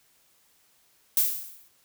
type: noise with exponential decay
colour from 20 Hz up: violet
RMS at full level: -19 dBFS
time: 1.17-1.68 s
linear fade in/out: 1 ms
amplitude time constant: 110 ms
effects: white hiss -64 dBFS RMS until 1.84 s